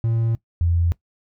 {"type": "tone pair in turn", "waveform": ["triangle", "sine"], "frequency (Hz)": [114.4, 85.11], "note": ["A#2", "F2"], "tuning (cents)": [-32, -44], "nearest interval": "perfect fourth", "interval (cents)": 512, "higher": "first", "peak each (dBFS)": -16, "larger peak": "neither", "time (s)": [[0.04, 0.35], [0.61, 0.92]], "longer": "neither", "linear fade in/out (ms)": 0, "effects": ["noise-tail reverb RT60 0.1 s tail -19 dB re dry"]}